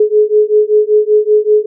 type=beating tone pair; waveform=sine; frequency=421.5 / 426.7 Hz; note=G#4 / G#4; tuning=+26 / +47 cents; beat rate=5.2 Hz; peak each=-10 dBFS; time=0-1.66 s; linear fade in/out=5 ms; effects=none